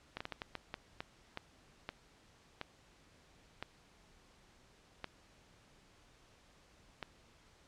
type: slowing click train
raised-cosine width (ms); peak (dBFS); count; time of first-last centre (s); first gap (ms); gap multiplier
0.3; -24; 14; 0.17-7.028; 35; 1.4
effects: pink hiss -65 dBFS RMS until 7.67 s + low-pass 7000 Hz 12 dB/octave